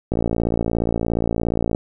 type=click train; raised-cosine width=2 ms; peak=-7 dBFS; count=94; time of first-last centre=0.12-1.749 s; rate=57.1 Hz; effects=none